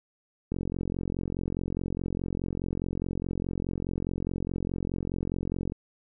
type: click train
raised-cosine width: 3 ms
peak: -18 dBFS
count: 234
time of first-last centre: 0.52-5.721 s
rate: 44.8 Hz
effects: none